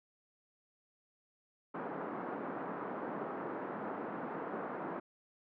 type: band-pass noise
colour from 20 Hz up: pink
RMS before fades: -41 dBFS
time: 1.74-5 s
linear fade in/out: 10 ms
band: 210 to 1400 Hz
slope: 24 dB/octave
effects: none